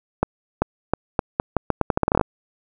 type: accelerating click train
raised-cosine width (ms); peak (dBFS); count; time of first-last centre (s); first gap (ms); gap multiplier
1; -3; 17; 0.23-2.212; 390; 0.81
effects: none